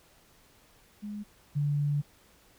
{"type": "tone pair in turn", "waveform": "sine", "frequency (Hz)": [207.7, 145.25], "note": ["G#3", "D3"], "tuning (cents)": [0, -19], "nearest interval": "tritone", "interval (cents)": 619, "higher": "first", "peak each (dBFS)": [-35, -25], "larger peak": "second", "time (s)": [[1.02, 1.24], [1.55, 2.02]], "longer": "second", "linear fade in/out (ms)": 20, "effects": ["pink hiss -61 dBFS RMS until 2.58 s"]}